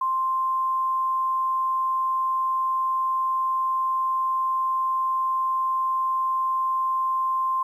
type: tone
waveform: sine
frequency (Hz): 1050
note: C6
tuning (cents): +6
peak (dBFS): -21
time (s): 0.01-7.63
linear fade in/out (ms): 5
effects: 10-bit